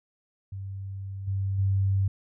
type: tone with level steps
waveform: sine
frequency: 97.3 Hz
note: G2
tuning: 12 cents flat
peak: -33 / -25 / -21 dBFS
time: 0.52-2.08 s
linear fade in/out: 5 ms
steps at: 1.27 / 1.58 s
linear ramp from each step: 10 ms
effects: none